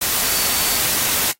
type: tone in noise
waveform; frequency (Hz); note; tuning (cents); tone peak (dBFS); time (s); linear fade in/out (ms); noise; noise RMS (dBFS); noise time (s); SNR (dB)
sine; 4497; C#8; +24; -28; 0.24-0.78; 10; white; -19; 0.01-1.32; -12
effects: noise-tail reverb RT60 0.1 s tail -17 dB re dry + AAC 48 kbps